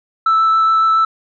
sine tone with vibrato, 1318.5 Hz, E6, in tune, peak -8 dBFS, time 0.26-1.05 s, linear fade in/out 5 ms, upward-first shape triangle, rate 7.2 Hz, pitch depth 9 cents each way, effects tanh soft clip ceiling -8 dBFS

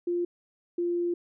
sine tone pair in turn, 349.2 / 347.5 Hz, F4 / F4, 0 / -9 cents, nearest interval unison, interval 9 cents, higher first, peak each -25 dBFS, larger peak neither, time 0.07-0.25 / 0.78-1.14 s, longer second, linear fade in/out 5 ms, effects none

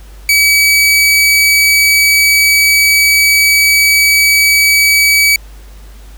sawtooth tone, 2282 Hz, C#7, 50 cents sharp, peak -3 dBFS, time 0.29-5.36 s, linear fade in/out 2 ms, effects added 50 Hz sine -31 dBFS peak until 6.17 s + pink hiss -43 dBFS RMS until 6.17 s

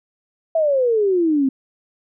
sine exponential sweep, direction down, 665 to 259.9 Hz, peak -14 dBFS, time 0.55-1.49 s, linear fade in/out 5 ms, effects none

